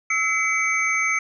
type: tone cluster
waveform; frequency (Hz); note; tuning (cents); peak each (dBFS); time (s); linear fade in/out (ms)
sine; 1312 / 2048 / 2274 / 6300; E6 / C7 / C#7 / G8; -9 / -38 / +44 / +8; -26 / -24 / -22 / -31; 0.1-1.19; 5
effects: none